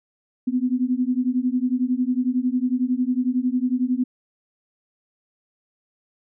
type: beating tone pair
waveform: sine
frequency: 246.3 / 257.3 Hz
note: B3 / C4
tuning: -5 / -29 cents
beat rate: 11 Hz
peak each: -22 dBFS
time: 0.47-4.04 s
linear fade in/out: 10 ms
effects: none